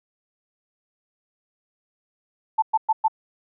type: tone bursts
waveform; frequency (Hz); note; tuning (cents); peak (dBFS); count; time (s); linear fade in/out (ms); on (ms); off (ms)
sine; 880; A5; 0; -15; 4; 2.58-3.082; 10; 43; 110
effects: none